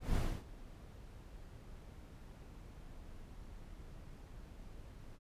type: noise with ADSR envelope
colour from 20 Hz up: brown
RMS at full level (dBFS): -32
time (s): 0-5.19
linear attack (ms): 160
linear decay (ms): 270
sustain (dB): -20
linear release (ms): 41
effects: resampled to 32000 Hz